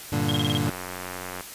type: chord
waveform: 25% pulse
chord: G minor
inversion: none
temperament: equal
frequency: 98 / 116.54 / 146.83 Hz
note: G2 / Bb2 / D3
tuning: 0 / 0 / 0 cents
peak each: -25 / -24 / -23 dBFS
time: 0.12-0.7 s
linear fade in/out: 5 ms
type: tone bursts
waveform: sine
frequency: 3232 Hz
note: G#7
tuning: 48 cents flat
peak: -25 dBFS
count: 6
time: 0.29-0.572 s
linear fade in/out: 0 ms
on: 22 ms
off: 30 ms
type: click train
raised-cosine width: 0.5 ms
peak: -19 dBFS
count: 69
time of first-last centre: 0.66-1.408 s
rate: 90.9 Hz
effects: white hiss -40 dBFS RMS until 1.54 s + resampled to 32000 Hz